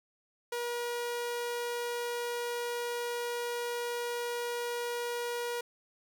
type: tone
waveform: sawtooth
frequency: 479.1 Hz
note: A#4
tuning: 47 cents sharp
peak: -29 dBFS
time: 0.52-5.61 s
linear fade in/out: 5 ms
effects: none